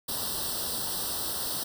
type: noise with comb filter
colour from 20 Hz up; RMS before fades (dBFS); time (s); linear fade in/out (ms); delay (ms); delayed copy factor
white; -32; 0.08-1.64; 10; 0.22; +0.95
effects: none